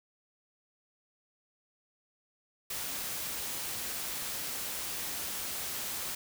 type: noise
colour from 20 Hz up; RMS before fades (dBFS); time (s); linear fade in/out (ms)
white; -37; 2.7-6.15; 5
effects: none